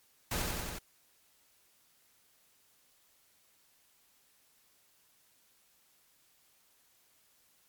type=noise with echo; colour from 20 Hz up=pink; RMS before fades=-34 dBFS; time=0.31-0.42 s; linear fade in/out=5 ms; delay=92 ms; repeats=4; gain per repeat=-2 dB; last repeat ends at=0.788 s; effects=white hiss -68 dBFS RMS until 7.68 s + MP3 96 kbps